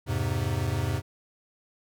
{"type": "chord", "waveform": "square", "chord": "E augmented", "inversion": "none", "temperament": "equal with one note detuned", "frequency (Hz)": [84.58, 103.83, 130.81], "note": ["E2", "G#2", "B#2"], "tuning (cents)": [45, 0, 0], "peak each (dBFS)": [-32, -30, -31], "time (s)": [0.06, 1.02], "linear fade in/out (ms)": 50, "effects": []}